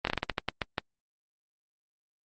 slowing click train, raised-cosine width 0.3 ms, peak -11 dBFS, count 11, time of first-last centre 0.05-0.782 s, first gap 22 ms, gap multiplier 1.25, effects Opus 24 kbps

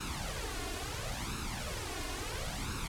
pink noise with flanger, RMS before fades -38 dBFS, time 0-2.88 s, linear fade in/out 10 ms, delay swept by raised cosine 0.75 to 2.85 ms, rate 0.73 Hz, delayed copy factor +0.7, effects low-pass 10000 Hz 12 dB/octave

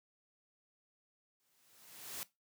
white noise with exponential growth, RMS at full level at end -41 dBFS, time 1.4-2.23 s, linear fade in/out 0 ms, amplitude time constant 180 ms, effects noise-tail reverb RT60 0.2 s tail -18 dB re dry + high-pass 100 Hz 12 dB/octave

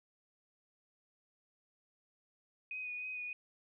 sine tone with vibrato, 2489 Hz, D#7, in tune, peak -39 dBFS, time 2.71-3.33 s, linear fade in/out 2 ms, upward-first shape sine, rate 3.3 Hz, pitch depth 21 cents each way, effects none

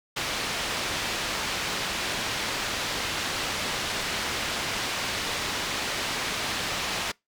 white low-pass noise, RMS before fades -30 dBFS, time 0.16-7.12 s, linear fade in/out 10 ms, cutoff 4100 Hz, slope 12 dB/octave, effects noise-tail reverb RT60 0.2 s tail -25 dB re dry

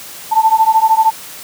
sine beating tone pair, 880 / 893 Hz, A5 / A5, 0 / +25 cents, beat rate 13 Hz, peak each -11 dBFS, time 0.31-1.11 s, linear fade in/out 20 ms, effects white hiss -32 dBFS RMS until 1.43 s + high-pass 100 Hz 12 dB/octave

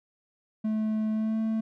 triangle tone with pitch glide, 216.9 to 221.3 Hz, A3 to A3, -25 to +10 cents, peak -23 dBFS, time 0.64-1.61 s, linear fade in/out 10 ms, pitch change +35 cents, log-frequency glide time 1.12-1.39 s, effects none

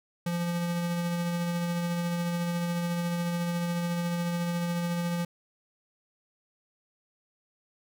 square tone with tremolo, 172.6 Hz, F3, 20 cents flat, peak -27 dBFS, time 0.26-5.25 s, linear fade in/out 5 ms, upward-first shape triangle, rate 14 Hz, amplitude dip 30%, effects none

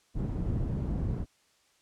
white low-pass noise, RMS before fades -31 dBFS, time 0.14-1.26 s, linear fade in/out 50 ms, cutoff 150 Hz, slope 12 dB/octave, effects white hiss -67 dBFS RMS until 1.81 s + low-pass 8000 Hz 12 dB/octave

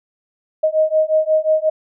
sine beating tone pair, 623 / 628.6 Hz, D#5 / D#5, +2 / +18 cents, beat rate 5.6 Hz, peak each -16 dBFS, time 0.63-1.7 s, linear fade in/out 10 ms, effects none

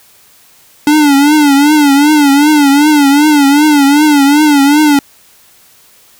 square tone with vibrato, 290.7 Hz, D4, 18 cents flat, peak -5 dBFS, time 0.87-4.99 s, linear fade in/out 2 ms, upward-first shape triangle, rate 2.6 Hz, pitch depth 110 cents each way, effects white hiss -44 dBFS RMS until 6.19 s

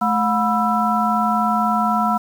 sine tone cluster, 216.2 / 720 / 984 / 1328 Hz, A3 / F#5 / B5 / E6, -30 / -47 / -7 / +12 cents, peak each -21 dBFS, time 0.01-2.18 s, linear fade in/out 10 ms, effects 7-bit

